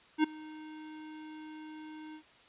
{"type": "tone with ADSR envelope", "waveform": "square", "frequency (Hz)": 309.6, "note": "D#4", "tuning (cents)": -9, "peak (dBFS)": -22, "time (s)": [0.18, 2.23], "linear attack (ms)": 57, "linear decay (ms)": 9, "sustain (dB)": -23, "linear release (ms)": 85, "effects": ["white hiss -60 dBFS RMS until 2.48 s", "resampled to 8000 Hz"]}